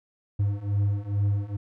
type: beating tone pair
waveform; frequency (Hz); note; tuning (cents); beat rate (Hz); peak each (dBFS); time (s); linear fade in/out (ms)
triangle; 100 / 102.3; G2 / G#2; +35 / -26; 2.3; -25 / -23; 0.39-1.57; 10
effects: none